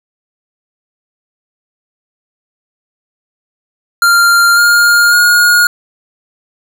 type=tone with pitch steps; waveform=square; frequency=1392 / 1413.1 / 1434.4 Hz; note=F6 / F6 / F6; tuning=-6 / +20 / +46 cents; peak=-6 dBFS; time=4.02-5.67 s; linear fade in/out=2 ms; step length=550 ms; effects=none